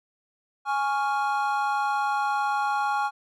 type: chord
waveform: triangle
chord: Db major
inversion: second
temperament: equal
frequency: 830.6 / 1108.7 / 1396.9 Hz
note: Ab5 / Db6 / F6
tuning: 0 / 0 / 0 cents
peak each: -23 / -28 / -28 dBFS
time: 0.65-3.11 s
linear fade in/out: 50 ms
effects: none